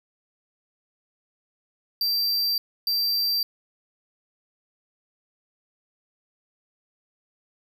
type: tone bursts at uneven times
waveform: square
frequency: 4699 Hz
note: D8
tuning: in tune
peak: -22 dBFS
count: 2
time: 2.01-2.58 / 2.87-3.43 s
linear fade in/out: 2 ms
effects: none